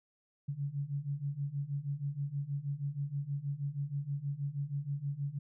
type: beating tone pair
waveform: sine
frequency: 138.4 / 144.7 Hz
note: C#3 / D3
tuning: -2 / -25 cents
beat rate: 6.3 Hz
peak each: -38 / -36 dBFS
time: 0.48-5.39 s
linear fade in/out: 10 ms
effects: none